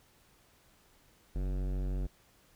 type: tone with hard clipping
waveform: sine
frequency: 46.86 Hz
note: F#1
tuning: 23 cents sharp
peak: -33 dBFS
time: 1.35-2.07 s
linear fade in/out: 10 ms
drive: 17 dB
effects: pink hiss -65 dBFS RMS until 2.55 s